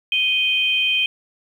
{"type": "tone pair together", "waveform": "sine", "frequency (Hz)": [2489, 3138], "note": ["D#7", "G7"], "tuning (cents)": [0, 1], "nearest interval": "major third", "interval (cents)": 401, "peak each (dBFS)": [-19, -19], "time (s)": [0.12, 1.06], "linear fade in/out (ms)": 2, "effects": ["8-bit"]}